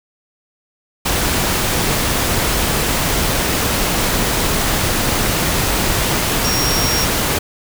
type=tone in noise; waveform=sine; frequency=5588 Hz; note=F8; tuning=in tune; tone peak=-19 dBFS; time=6.44-7.05 s; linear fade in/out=10 ms; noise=pink; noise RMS=-17 dBFS; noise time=1.05-7.39 s; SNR=-5 dB; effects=none